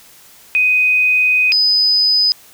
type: tone pair in turn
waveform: sine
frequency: 2501 / 5002 Hz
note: D#7 / D#8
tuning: +8 / +8 cents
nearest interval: octave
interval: 1200 cents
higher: second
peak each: -10 dBFS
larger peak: neither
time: 0.55-1.52 / 1.52-2.32 s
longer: first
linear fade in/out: 0 ms
effects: white hiss -44 dBFS RMS until 2.53 s